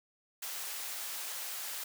white high-pass noise, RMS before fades -40 dBFS, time 0.42-1.84 s, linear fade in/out 5 ms, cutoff 620 Hz, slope 12 dB/octave, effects none

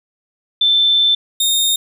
sine / sawtooth tone pair in turn, 3541 / 3678 Hz, A7 / A#7, +10 / -24 cents, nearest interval minor second, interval 66 cents, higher second, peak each -10 dBFS, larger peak neither, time 0.61-1.15 / 1.4-1.76 s, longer first, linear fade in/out 5 ms, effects none

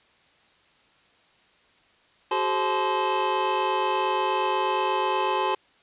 square tone cluster, 376.8 / 425.1 / 528 / 864 / 1032 Hz, F#4 / G#4 / C5 / A5 / C6, +32 / +40 / +16 / -32 / -24 cents, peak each -30 / -34 / -33 / -27 / -28 dBFS, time 2.31-5.55 s, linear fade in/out 5 ms, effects white hiss -60 dBFS RMS until 5.82 s + resampled to 8000 Hz

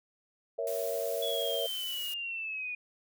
sine chord, A# diminished, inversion none, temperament equal, 466.2 / 554.4 / 659.3 Hz, A#4 / C#5 / E5, 0 / 0 / 0 cents, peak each -35 dBFS, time 0.58-1.67 s, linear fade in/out 10 ms
blue noise, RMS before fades -42 dBFS, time 0.67-2.14 s, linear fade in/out 2 ms
sine linear sweep, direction down, 3399 to 2445 Hz, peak -34 dBFS, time 1.22-2.75 s, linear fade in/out 5 ms
effects none

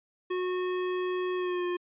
square tone with pitch glide, 365 to 355 Hz, F#4 to F4, -24 to +28 cents, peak -29 dBFS, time 0.3-1.77 s, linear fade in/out 10 ms, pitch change -48 cents, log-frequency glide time 1.36-1.66 s, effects resampled to 8000 Hz

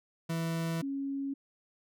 40% pulse / sine tone pair in turn, 164.81 / 275.7 Hz, E3 / C#4, 0 / -9 cents, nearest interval major sixth, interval 891 cents, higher second, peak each -30 / -32 dBFS, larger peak first, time 0.29-0.82 / 0.82-1.34 s, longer first, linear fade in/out 10 ms, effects none

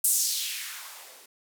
violet noise with band-pass filter sweep, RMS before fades -30 dBFS, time 0.04-1.26 s, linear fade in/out 5 ms, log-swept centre 9800 to 340 Hz, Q 1.9, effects none

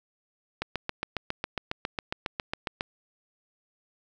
click train, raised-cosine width 0.3 ms, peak -13 dBFS, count 17, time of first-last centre 0.62-2.809 s, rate 7.31 Hz, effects none

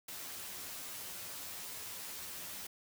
white noise with comb filter, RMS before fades -45 dBFS, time 0.08-2.67 s, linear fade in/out 5 ms, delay 11 ms, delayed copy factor +0.7, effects none

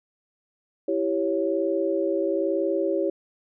sine chord, C# diminished, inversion first, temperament equal with one note detuned, 331 / 392 / 554.4 Hz, E4 / G4 / C#5, +7 / 0 / 0 cents, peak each -26 dBFS, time 0.88-3.1 s, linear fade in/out 5 ms, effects none

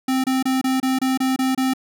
square tone bursts, 261.6 Hz, C4, in tune, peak -18 dBFS, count 9, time 0.08-1.736 s, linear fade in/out 5 ms, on 160 ms, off 27 ms, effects none

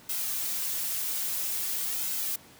blue noise with flanger, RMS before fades -31 dBFS, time 0.09-2.36 s, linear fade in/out 5 ms, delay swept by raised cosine 1.7 to 5.2 ms, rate 0.5 Hz, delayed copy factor -0.5, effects pink hiss -53 dBFS RMS until 2.59 s + high-pass 100 Hz 12 dB/octave

